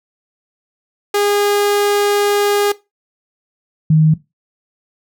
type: tone pair in turn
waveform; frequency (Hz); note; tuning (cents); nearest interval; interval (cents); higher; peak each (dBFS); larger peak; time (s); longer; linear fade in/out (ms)
sawtooth / sine; 409 / 156.51; G#4 / D#3; -26 / +11; octave + perfect fourth; 1663; first; -9 / -7; second; 1.14-2.72 / 3.9-4.14; first; 5
effects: noise-tail reverb RT60 0.2 s tail -17 dB re dry